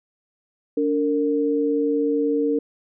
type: tone pair together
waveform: sine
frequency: 288.6 / 458.2 Hz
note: D4 / A#4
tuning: -30 / -30 cents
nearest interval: minor sixth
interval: 800 cents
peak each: -21 dBFS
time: 0.77-2.59 s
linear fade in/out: 5 ms
effects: none